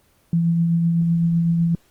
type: tone with tremolo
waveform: sine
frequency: 168.1 Hz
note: E3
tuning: 34 cents sharp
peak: -14 dBFS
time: 0.33-1.75 s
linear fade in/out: 2 ms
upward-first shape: triangle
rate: 7.9 Hz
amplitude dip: 30%
effects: pink hiss -59 dBFS RMS until 1.9 s + Opus 24 kbps